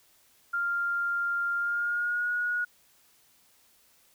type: tone with pitch glide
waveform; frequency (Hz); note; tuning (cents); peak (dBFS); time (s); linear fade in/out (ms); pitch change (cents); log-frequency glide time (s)
sine; 1396 to 1451.1; F6 to F#6; -1 to -34; -26; 0.53-2.65; 10; +67; 1.56-2.3
effects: white hiss -63 dBFS RMS until 4.14 s